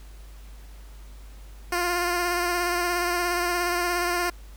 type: tone with vibrato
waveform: 10% pulse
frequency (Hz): 351.3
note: F4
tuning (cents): +10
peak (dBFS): -15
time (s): 1.72-4.3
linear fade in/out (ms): 5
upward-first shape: sine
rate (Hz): 17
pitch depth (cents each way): 26
effects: added 50 Hz sine -41 dBFS peak until 4.56 s + pink hiss -54 dBFS RMS until 4.56 s